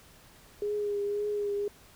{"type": "tone with vibrato", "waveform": "sine", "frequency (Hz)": 411.3, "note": "G#4", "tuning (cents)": -17, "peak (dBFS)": -28, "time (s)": [0.62, 1.68], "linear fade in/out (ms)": 2, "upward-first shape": "triangle", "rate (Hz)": 1.9, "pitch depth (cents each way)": 29, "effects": ["pink hiss -56 dBFS RMS until 1.95 s"]}